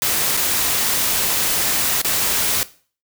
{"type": "noise with dropouts", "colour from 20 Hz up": "white", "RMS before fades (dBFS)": -19, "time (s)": [0.02, 2.63], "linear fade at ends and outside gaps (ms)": 0, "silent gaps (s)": [[0.368, 0.373], [2.016, 2.047]], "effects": ["noise-tail reverb RT60 0.4 s tail -17 dB re dry"]}